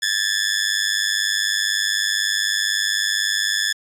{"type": "tone with amplitude modulation", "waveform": "15% pulse", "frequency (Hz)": 1722, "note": "A6", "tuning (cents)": -38, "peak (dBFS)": -8, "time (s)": [0.02, 3.73], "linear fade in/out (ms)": 10, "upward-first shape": "sine", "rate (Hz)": 100, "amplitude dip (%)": 100, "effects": ["resampled to 32000 Hz"]}